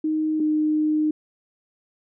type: tone pair in turn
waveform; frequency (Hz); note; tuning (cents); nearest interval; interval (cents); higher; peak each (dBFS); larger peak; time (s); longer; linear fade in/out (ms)
sine; 311.1 / 306.6; D#4 / D#4; 0 / -25; unison; 25; first; -20 / -18; second; 0.04-0.4 / 0.4-1.11; second; 5
effects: none